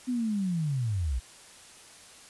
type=linear sweep; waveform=sine; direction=down; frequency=256.1 to 55 Hz; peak=-26 dBFS; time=0.07-1.2 s; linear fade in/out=20 ms; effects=white hiss -51 dBFS RMS until 2.29 s + resampled to 24000 Hz